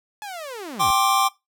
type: linear sweep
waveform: sawtooth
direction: down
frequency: 861 to 49 Hz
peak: -28 dBFS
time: 0.22-0.91 s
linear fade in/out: 0 ms
type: chord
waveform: square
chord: G suspended fourth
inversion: none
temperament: equal with one note detuned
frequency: 784 / 1059.3 / 1174.7 Hz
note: G5 / C6 / D6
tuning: 0 / +21 / 0 cents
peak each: -22 dBFS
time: 0.79-1.29 s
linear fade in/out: 20 ms
effects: noise-tail reverb RT60 0.2 s tail -20 dB re dry